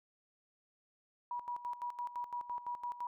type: tone with tremolo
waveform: sine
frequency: 968 Hz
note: B5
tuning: 35 cents flat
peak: -36 dBFS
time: 1.31-3.07 s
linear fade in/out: 2 ms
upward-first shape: square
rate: 5.9 Hz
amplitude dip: 75%
effects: none